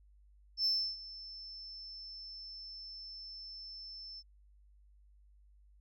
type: tone with ADSR envelope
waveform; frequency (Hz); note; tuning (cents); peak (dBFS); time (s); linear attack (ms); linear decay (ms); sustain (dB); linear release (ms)
sine; 5300; E8; +9; -26; 0.57-4.23; 82; 310; -19; 43
effects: tanh soft clip ceiling -25 dBFS + added 50 Hz sine -60 dBFS peak until 5.8 s